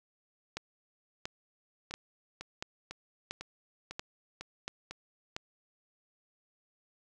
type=two click trains; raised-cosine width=0.2 ms; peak=-19 / -24 dBFS; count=8 / 7; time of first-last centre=0.57-5.365 / 1.91-4.91 s; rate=1.46 / 2 Hz; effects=none